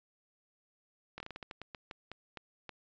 slowing click train, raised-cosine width 0.3 ms, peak -27 dBFS, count 14, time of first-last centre 1.18-2.693 s, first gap 22 ms, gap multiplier 1.25, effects resampled to 16000 Hz

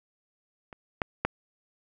clicks, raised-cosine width 0.5 ms, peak -28 / -11 / -9 dBFS, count 3, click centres 0.728 / 1.018 / 1.25 s, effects none

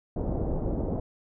pink low-pass noise, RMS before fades -29 dBFS, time 0.16-1 s, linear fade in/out 5 ms, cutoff 650 Hz, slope 24 dB/octave, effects none

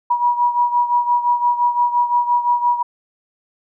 sine beating tone pair, 964 / 969.8 Hz, B5 / B5, -42 / -32 cents, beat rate 5.8 Hz, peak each -15 / -20 dBFS, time 0.1-2.83 s, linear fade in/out 10 ms, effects none

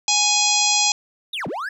harmonic tone, 832 Hz, G#5, 3 cents sharp, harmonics 1 / 3 / 4 / 5 / 6 / 7 / 8 / 9, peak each -24 / -24 / -24 / -24 / -24 / -24 / -24 / -24 dBFS, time 0.08-0.92 s, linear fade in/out 2 ms
triangle linear two-way sweep, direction down then up, 3900 to 123.47 to 1767 Hz, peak -23 dBFS, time 1.33-1.69 s, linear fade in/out 5 ms, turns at 1.47 s
effects none

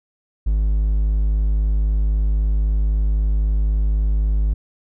triangle tone, 51.91 Hz, G#1, in tune, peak -13 dBFS, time 0.46-4.54 s, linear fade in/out 10 ms, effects none

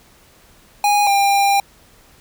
square tone pair in turn, 822 / 798.6 Hz, G#5 / G5, -18 / +32 cents, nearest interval unison, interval 50 cents, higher first, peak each -13 dBFS, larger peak neither, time 0.84-1.07 / 1.07-1.6 s, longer second, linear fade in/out 2 ms, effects pink hiss -50 dBFS RMS until 2.2 s

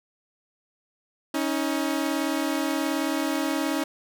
sawtooth tone pair together, 277.1 / 315.8 Hz, C#4 / D#4, -1 / +26 cents, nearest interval major second, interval 227 cents, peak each -23 dBFS, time 1.34-3.84 s, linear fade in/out 5 ms, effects none

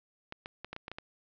clicks, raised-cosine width 0.3 ms, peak -24 dBFS, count 8, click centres 0.324 / 0.459 / 0.646 / 0.73 / 0.764 / 0.881 / 0.916 / 0.985 s, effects low-pass 5000 Hz 12 dB/octave

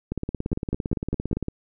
two click trains, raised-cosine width 3 ms, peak -12 / -14 dBFS, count 5 / 25, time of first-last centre 0.53-1.33 / 0.12-1.484 s, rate 5 / 17.6 Hz, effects none

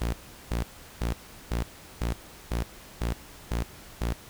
sawtooth tone bursts, 58.27 Hz, A#1, in tune, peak -22 dBFS, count 9, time 0.01-4.13 s, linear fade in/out 0 ms, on 120 ms, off 380 ms, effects pink hiss -48 dBFS RMS until 4.29 s

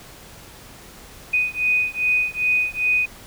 sine beating tone pair, 2489 / 2491.5 Hz, D#7 / D#7, 0 / +2 cents, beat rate 2.5 Hz, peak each -21 dBFS, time 1.33-3.06 s, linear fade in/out 10 ms, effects pink hiss -43 dBFS RMS until 3.26 s

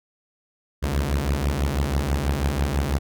sawtooth beating tone pair, 66.8 / 72.9 Hz, C2 / D2, +36 / -12 cents, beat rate 6.1 Hz, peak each -20 dBFS, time 0.82-2.99 s, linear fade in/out 20 ms, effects none

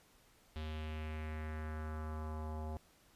square tone with low-pass filter sweep, 77.78 Hz, D#2, in tune, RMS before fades -42 dBFS, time 0.56-2.77 s, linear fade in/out 0 ms, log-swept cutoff 3600 to 780 Hz, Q 2.5, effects pink hiss -67 dBFS RMS until 3.15 s + resampled to 32000 Hz

